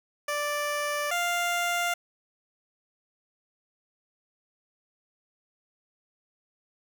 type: tone pair in turn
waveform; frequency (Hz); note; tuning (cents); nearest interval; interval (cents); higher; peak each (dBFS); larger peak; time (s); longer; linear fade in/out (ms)
15% pulse; 587 / 698.1; D5 / F5; -1 / -1; minor third; 300; second; -21 / -19; second; 0.28-1.11 / 1.11-1.94; neither; 5
effects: none